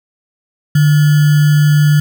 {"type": "tone with sample-and-hold", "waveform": "sine", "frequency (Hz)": 149, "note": "D3", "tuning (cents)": 25, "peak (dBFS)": -6, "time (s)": [0.75, 2], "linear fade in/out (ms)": 5, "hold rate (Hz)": 1575, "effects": []}